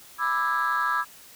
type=chord; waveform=sine; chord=E dominant seventh; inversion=second; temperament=just; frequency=988.9 / 1186.7 / 1318.5 / 1648.1 Hz; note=B5 / D6 / E6 / G#6; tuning=+2 / +18 / 0 / -14 cents; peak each=-28 / -27 / -26 / -26 dBFS; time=0.18-1.05 s; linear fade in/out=50 ms; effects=tanh soft clip ceiling -16 dBFS + white hiss -49 dBFS RMS until 1.35 s